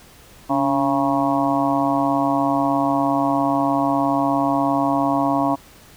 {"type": "harmonic tone with a mistuned harmonic", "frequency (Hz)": 136.9, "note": "C#3", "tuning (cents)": -21, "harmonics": [1, 2, 4, 5, 6, 7, 8], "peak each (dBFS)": [-32, -20, -30, -22, -27, -24, -26], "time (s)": [0.49, 5.56], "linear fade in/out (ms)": 20, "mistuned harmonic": 2, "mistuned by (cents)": 59, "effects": ["pink hiss -47 dBFS RMS until 5.96 s"]}